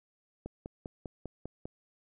click train, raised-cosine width 2 ms, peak -26 dBFS, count 7, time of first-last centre 0.46-1.655 s, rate 5.02 Hz, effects none

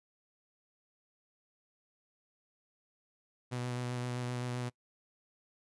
sawtooth tone with vibrato, 123.47 Hz, B2, in tune, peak -31 dBFS, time 3.51-4.7 s, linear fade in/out 20 ms, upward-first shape sine, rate 7.7 Hz, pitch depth 17 cents each way, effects noise-tail reverb RT60 0.1 s tail -23 dB re dry + resampled to 24000 Hz

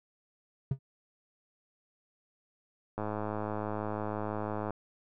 triangle tone with exponential decay, 134.6 Hz, C3, 49 cents sharp, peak -21 dBFS, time 0.71-0.79 s, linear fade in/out 5 ms, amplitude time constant 16 ms
click train, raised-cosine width 1 ms, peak -21 dBFS, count 184, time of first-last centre 2.98-4.706 s, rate 106 Hz
effects none

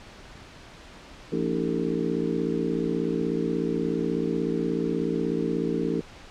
harmonic tone with a mistuned harmonic, 56.5 Hz, A1, 47 cents sharp, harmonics 3 / 4 / 5 / 6 / 7 / 8, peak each -31 / -31 / -31 / -31 / -31 / -31 dBFS, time 1.32-6.01 s, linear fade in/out 5 ms, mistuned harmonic 6, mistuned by -100 cents, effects pink hiss -46 dBFS RMS until 6.3 s + low-pass 5000 Hz 12 dB/octave

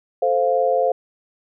sine chord, F major, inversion first, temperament equal, 440 / 523.3 / 698.5 Hz, A4 / C5 / F5, 0 / 0 / 0 cents, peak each -23 / -18 / -20 dBFS, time 0.22-0.92 s, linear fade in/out 5 ms, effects none

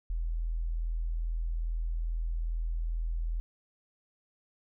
sine tone, 41.2 Hz, E1, in tune, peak -29 dBFS, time 0.1-3.4 s, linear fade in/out 0 ms, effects none

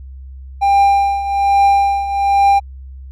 triangle tone with tremolo, 797 Hz, G5, 28 cents sharp, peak -5 dBFS, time 0.61-2.6 s, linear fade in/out 20 ms, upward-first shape triangle, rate 1.2 Hz, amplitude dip 75%, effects added 66 Hz sine -30 dBFS peak until 3.11 s

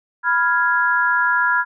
sine chord, F diminished, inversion second, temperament equal, 987.8 / 1396.9 / 1661.2 Hz, Cb6 / F6 / Ab6, 0 / 0 / 0 cents, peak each -20 / -18 / -19 dBFS, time 0.23-1.65 s, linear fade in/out 50 ms, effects none

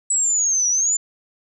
sine linear two-way sweep, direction down then up, 7902 to 5760 to 7200 Hz, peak -16 dBFS, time 0.1-0.97 s, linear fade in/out 5 ms, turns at 0.69 s, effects none

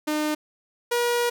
sawtooth tone pair in turn, 303.7 / 479.5 Hz, D#4 / A#4, -42 / +49 cents, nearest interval minor sixth, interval 791 cents, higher second, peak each -19 / -17 dBFS, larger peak second, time 0.07-0.35 / 0.91-1.3 s, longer second, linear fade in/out 10 ms, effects none

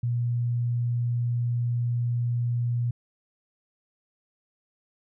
sine tone, 120 Hz, B2, 49 cents flat, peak -23 dBFS, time 0.03-2.91 s, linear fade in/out 5 ms, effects none

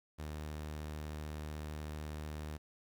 sawtooth tone, 76.1 Hz, D#2, 38 cents flat, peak -37 dBFS, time 0.18-2.58 s, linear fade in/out 20 ms, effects 11-bit

